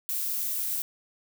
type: noise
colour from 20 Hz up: violet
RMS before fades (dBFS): -30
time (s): 0.09-0.82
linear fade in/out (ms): 0
effects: none